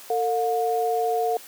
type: tone pair together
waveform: sine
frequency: 451.7 / 717 Hz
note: A4 / F5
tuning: +45 / +45 cents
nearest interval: minor sixth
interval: 800 cents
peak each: -23 dBFS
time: 0.1-1.37 s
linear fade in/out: 2 ms
effects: white hiss -44 dBFS RMS until 1.47 s + high-pass 300 Hz 12 dB/octave